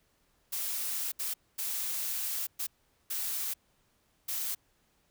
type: noise bursts at uneven times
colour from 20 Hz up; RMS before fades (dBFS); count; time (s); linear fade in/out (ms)
blue; -34; 6; 0.52-1.12 / 1.19-1.34 / 1.58-2.47 / 2.59-2.67 / 3.1-3.54 / 4.28-4.55; 10
effects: pink hiss -71 dBFS RMS until 5.1 s